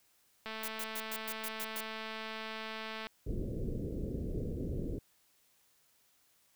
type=click train; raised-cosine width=0.3 ms; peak=-26 dBFS; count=575; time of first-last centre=0.46-3.069 s; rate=220 Hz
type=noise bursts; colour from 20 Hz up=blue; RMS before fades=-40 dBFS; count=8; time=0.63-1.808 s; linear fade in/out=5 ms; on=51 ms; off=110 ms
type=low-pass noise; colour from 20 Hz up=pink; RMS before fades=-37 dBFS; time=3.26-4.99 s; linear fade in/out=10 ms; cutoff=500 Hz; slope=48 dB/octave
effects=white hiss -70 dBFS RMS until 6.55 s